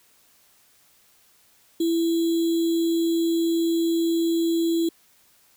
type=tone with sample-and-hold; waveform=sine; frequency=332.7 Hz; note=E4; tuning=16 cents sharp; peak=-19 dBFS; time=1.8-4.89 s; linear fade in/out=5 ms; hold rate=3675 Hz; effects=white hiss -59 dBFS RMS until 5.56 s